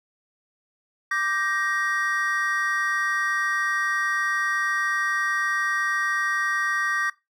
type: chord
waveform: triangle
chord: G minor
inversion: second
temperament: just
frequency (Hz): 1176 / 1568 / 1881.6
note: D6 / G6 / Bb6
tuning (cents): +2 / 0 / +16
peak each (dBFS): -26 / -26 / -24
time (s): 1.11-7.1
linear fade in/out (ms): 5
effects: noise-tail reverb RT60 0.2 s tail -18 dB re dry